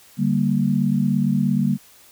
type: chord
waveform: sine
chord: G minor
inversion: second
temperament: equal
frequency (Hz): 146.83 / 196 / 233.1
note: D3 / G3 / Bb3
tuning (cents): 0 / 0 / 0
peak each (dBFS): -22 / -20 / -21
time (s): 0.17-1.78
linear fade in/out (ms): 50
effects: white hiss -50 dBFS RMS until 2.11 s